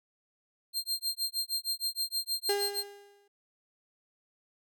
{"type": "tone with tremolo", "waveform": "sawtooth", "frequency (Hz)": 4186, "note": "C8", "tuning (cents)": 0, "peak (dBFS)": -25, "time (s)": [0.73, 2.84], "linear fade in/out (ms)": 50, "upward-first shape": "sine", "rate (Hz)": 6.4, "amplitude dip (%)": 100}
{"type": "tone with exponential decay", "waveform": "35% pulse", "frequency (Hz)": 404.4, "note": "G#4", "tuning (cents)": -46, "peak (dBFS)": -24, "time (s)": [2.49, 3.28], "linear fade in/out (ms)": 5, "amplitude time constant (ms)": 170}
{"effects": []}